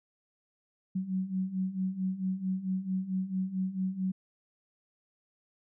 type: beating tone pair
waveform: sine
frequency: 185 / 189.5 Hz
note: F#3 / F#3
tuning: 0 / +42 cents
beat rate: 4.5 Hz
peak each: -35 / -31 dBFS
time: 0.95-4.12 s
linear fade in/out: 10 ms
effects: none